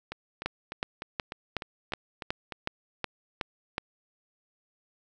two click trains, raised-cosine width 0.3 ms, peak -13 / -20 dBFS, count 10 / 9, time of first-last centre 0.46-3.781 / 0.12-2.522 s, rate 2.71 / 3.33 Hz, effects none

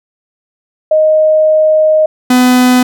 sine / 45% pulse tone pair in turn, 622.3 / 250.8 Hz, D#5 / B3, 0 / +27 cents, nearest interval octave + major third, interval 1573 cents, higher first, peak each -5 dBFS, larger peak neither, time 0.91-2.06 / 2.3-2.83 s, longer first, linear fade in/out 5 ms, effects none

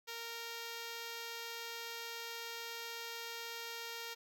5% pulse tone, 463.6 Hz, A#4, 10 cents flat, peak -31 dBFS, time 0.07-4.15 s, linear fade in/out 20 ms, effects none

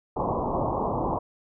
white low-pass noise, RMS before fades -27 dBFS, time 0.16-1.19 s, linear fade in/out 10 ms, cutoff 1100 Hz, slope 96 dB/octave, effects none

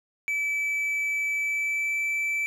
triangle tone with pitch glide, 2306 to 2321 Hz, D7 to D7, -32 to -21 cents, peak -23 dBFS, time 0.28-2.46 s, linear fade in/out 0 ms, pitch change +11 cents, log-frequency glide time 1.37-1.98 s, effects none

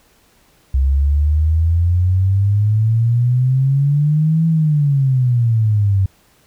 sine exponential two-way sweep, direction up then down, 65.6 to 164.5 to 94.7 Hz, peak -11 dBFS, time 0.74-6.06 s, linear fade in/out 5 ms, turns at 4.47 s, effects pink hiss -54 dBFS RMS until 6.46 s

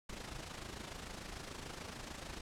pink noise with amplitude modulation, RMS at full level -44 dBFS, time 0.09-2.41 s, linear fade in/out 5 ms, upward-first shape sine, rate 26.8 Hz, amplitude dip 60%, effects low-pass 8000 Hz 12 dB/octave

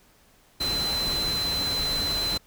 sine tone in noise, 4055 Hz, B7, 45 cents sharp, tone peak -25 dBFS, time 0.6-2.38 s, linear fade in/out 10 ms, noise pink, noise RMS -32 dBFS, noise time 0.6-2.38 s, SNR +4 dB, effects pink hiss -59 dBFS RMS until 2.46 s

